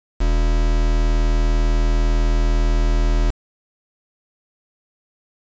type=tone with quantisation; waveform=triangle; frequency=40.09 Hz; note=E1; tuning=47 cents flat; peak=-12 dBFS; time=0.2-3.31 s; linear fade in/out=10 ms; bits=4; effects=resampled to 16000 Hz